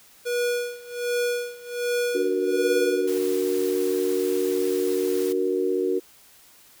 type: tone with tremolo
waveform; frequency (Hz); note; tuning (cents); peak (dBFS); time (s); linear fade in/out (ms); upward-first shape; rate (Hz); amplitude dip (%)
square; 484; B4; -35; -22; 0.25-3.19; 20; sine; 1.3; 90
type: chord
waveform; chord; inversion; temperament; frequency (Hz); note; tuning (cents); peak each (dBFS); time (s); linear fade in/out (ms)
sine; D augmented; none; equal; 293.7 / 370 / 466.2; D4 / F#4 / A#4; 0 / 0 / 0; -29 / -23 / -26; 2.14-6; 20
type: noise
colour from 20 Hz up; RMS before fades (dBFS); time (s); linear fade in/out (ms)
white; -38; 3.07-5.33; 10
effects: white hiss -53 dBFS RMS until 6.8 s

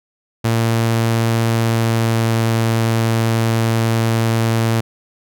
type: tone with pitch glide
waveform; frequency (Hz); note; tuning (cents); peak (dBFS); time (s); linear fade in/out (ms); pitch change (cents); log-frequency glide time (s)
sawtooth; 114.5 to 113.77; A#2 to A#2; -31 to -42; -10; 0.44-4.81; 10; -11; 1.56-2.34
effects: none

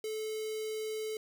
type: tone with notch filter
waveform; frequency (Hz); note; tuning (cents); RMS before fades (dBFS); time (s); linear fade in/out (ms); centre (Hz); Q
square; 434.4; A4; -22; -37; 0.04-1.17; 2; 1200; 0.83
effects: none

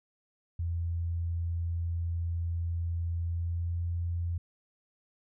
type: tone with pitch glide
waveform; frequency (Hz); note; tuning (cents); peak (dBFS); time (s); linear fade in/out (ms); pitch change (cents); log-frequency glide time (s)
sine; 84.7 to 85.83; E2 to F2; +48 to -30; -29; 0.59-4.38; 5; +22; 3.23-3.84
effects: none

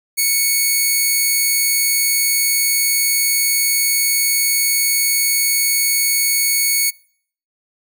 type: tone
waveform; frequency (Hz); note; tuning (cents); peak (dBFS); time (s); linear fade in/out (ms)
5% pulse; 2220; C#7; +2; -4; 0.17-6.91; 20
effects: noise-tail reverb RT60 0.6 s tail -26 dB re dry

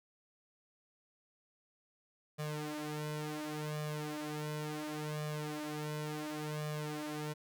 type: tone with flanger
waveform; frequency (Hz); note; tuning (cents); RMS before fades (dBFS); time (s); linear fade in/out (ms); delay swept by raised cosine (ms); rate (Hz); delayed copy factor
sawtooth; 151.4; D#3; -47; -40; 2.38-7.34; 20; 1.7 to 4.6; 0.7; +1
effects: none

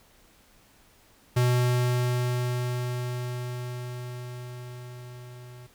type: tone with level ramp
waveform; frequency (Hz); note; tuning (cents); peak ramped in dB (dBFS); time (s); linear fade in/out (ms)
square; 123.6; B2; +2; -20 to -44; 1.36-5.67; 10
effects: pink hiss -59 dBFS RMS until 5.74 s

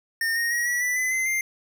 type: tone with pitch steps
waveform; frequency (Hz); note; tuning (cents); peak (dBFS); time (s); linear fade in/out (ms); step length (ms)
square; 1823 / 1860.2 / 1898.2 / 1937 / 1976.5 / 2017 / 2058 / 2100; A#6 / A#6 / A#6 / B6 / B6 / B6 / C7 / C7; -39 / -4 / +31 / -34 / +1 / +36 / -29 / +6; -23; 0.21-1.41; 2; 150
effects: none

